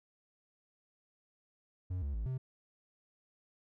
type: tone with pitch steps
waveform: triangle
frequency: 91.2 / 70.7 / 54.6 / 129.8 Hz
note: F#2 / C#2 / A1 / C3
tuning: -24 / +35 / -13 / -13 cents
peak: -32 dBFS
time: 1.9-2.38 s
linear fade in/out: 10 ms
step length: 120 ms
effects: none